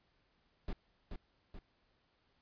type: noise with echo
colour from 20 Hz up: brown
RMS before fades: -38 dBFS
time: 0.68-0.73 s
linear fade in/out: 2 ms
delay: 430 ms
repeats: 2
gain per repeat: -5 dB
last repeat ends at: 1.59 s
effects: pink hiss -75 dBFS RMS until 2.41 s + resampled to 11025 Hz